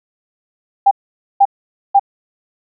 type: tone bursts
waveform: sine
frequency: 795 Hz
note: G5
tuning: 24 cents sharp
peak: -5 dBFS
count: 3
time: 0.86-1.996 s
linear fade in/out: 10 ms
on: 52 ms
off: 490 ms
effects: none